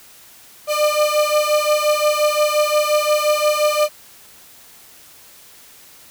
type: beating tone pair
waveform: 35% pulse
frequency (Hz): 598 / 603.7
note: D5 / D5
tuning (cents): +31 / +48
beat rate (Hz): 5.7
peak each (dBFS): -16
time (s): 0.67-3.89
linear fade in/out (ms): 50
effects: white hiss -45 dBFS RMS until 6.1 s